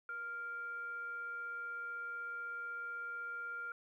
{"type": "tone with frequency modulation", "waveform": "sine", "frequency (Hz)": 1396.9, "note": "F6", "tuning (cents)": 0, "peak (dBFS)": -40, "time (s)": [0.09, 3.72], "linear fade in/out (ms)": 2, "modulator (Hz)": 916, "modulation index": 0.24, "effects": ["13-bit"]}